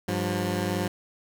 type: tone pair together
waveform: 15% pulse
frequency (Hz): 100.29 / 178.7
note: G2 / F3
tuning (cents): +40 / +40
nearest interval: minor seventh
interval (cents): 1000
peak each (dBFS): -22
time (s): 0.08-0.88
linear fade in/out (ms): 5
effects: none